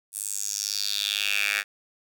10% pulse tone with high-pass filter sweep, 102.1 Hz, G#2, 29 cents flat, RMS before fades -28 dBFS, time 0.12-1.64 s, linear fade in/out 50 ms, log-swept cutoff 9600 to 1900 Hz, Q 3.9, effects none

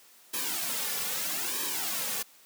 white noise with flanger, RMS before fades -32 dBFS, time 0.33-2.23 s, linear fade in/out 10 ms, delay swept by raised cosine 1.4 to 3.2 ms, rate 0.78 Hz, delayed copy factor -0.95, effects white hiss -57 dBFS RMS until 2.45 s + high-pass 200 Hz 12 dB/octave

